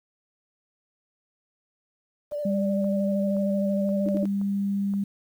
sine tone with vibrato, 587.3 Hz, D5, in tune, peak -27 dBFS, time 2.31-4.25 s, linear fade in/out 20 ms, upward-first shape square, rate 13 Hz, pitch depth 21 cents each way
click train, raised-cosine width 1 ms, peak -32 dBFS, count 6, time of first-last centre 2.32-4.938 s, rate 1.91 Hz
sine tone, 199.2 Hz, G3, 28 cents sharp, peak -23 dBFS, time 2.45-5.04 s, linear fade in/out 5 ms
sine tone bursts, 303.2 Hz, D#4, 45 cents flat, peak -28 dBFS, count 3, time 4.06-4.255 s, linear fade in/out 0 ms, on 27 ms, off 57 ms
effects 9-bit

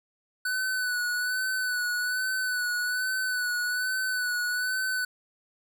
square tone with vibrato, 1492 Hz, F#6, 14 cents sharp, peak -27 dBFS, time 0.45-5.05 s, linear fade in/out 5 ms, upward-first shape sine, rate 1.2 Hz, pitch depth 35 cents each way, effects none

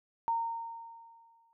sine tone with exponential decay, 920 Hz, A#5, 23 cents flat, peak -26 dBFS, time 0.28-1.53 s, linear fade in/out 0 ms, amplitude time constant 270 ms, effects none

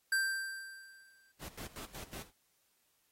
square tone with exponential decay, 1572 Hz, G6, 4 cents sharp, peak -28 dBFS, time 0.12-1.32 s, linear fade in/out 5 ms, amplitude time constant 260 ms
pink noise with tremolo, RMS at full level -46 dBFS, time 1.39-2.32 s, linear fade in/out 50 ms, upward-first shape square, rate 5.4 Hz, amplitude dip 80%
effects white hiss -75 dBFS RMS until 3.11 s + AAC 48 kbps

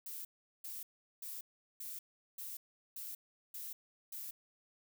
violet noise bursts, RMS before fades -45 dBFS, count 8, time 0.06-4.31 s, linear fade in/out 5 ms, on 190 ms, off 390 ms, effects none

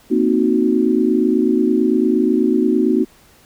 sine chord, C half-diminished seventh, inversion third, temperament equal, 233.1 / 261.6 / 311.1 / 370 Hz, Bb3 / C4 / Eb4 / Gb4, 0 / 0 / 0 / 0 cents, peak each -18 dBFS, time 0.1-3.05 s, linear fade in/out 20 ms, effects pink hiss -50 dBFS RMS until 3.45 s

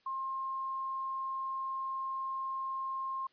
sine tone, 1064 Hz, C6, 29 cents sharp, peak -34 dBFS, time 0.06-3.27 s, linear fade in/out 5 ms, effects white hiss -70 dBFS RMS until 3.32 s + resampled to 11025 Hz

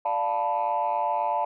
sine chord, B half-diminished seventh, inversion first, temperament equal, 587.3 / 698.5 / 880 / 987.8 Hz, D5 / F5 / A5 / B5, 0 / 0 / 0 / 0 cents, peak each -30 / -28 / -25 / -29 dBFS, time 0.05-1.45 s, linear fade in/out 5 ms, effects tanh soft clip ceiling -17 dBFS

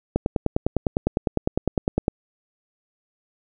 click train, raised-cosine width 2 ms, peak -6 dBFS, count 20, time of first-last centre 0.16-2.081 s, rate 9.89 Hz, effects none

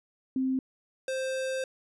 sine / square tone pair in turn, 261.8 / 524.6 Hz, C4 / C5, +1 / +4 cents, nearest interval octave, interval 1203 cents, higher second, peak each -25 / -30 dBFS, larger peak first, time 0.36-0.59 / 1.08-1.64 s, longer second, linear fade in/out 2 ms, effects resampled to 24000 Hz

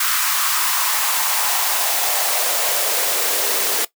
white noise with high-pass filter sweep, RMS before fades -19 dBFS, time 0-3.85 s, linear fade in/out 5 ms, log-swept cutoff 1300 to 400 Hz, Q 2.6, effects noise-tail reverb RT60 0.1 s tail -17 dB re dry

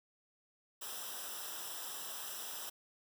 white noise with comb filter, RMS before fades -44 dBFS, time 0.81-2.7 s, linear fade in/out 10 ms, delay 0.45 ms, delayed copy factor -0.8, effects none

